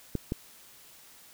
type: clicks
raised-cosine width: 3 ms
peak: -16 dBFS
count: 2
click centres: 0.153 / 0.321 s
effects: white hiss -54 dBFS RMS until 1.33 s